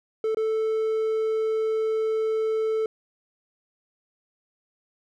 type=tone with dropouts; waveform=triangle; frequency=440 Hz; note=A4; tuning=in tune; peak=-20 dBFS; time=0.24-2.86 s; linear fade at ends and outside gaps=2 ms; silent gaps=0.347-0.37 s; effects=none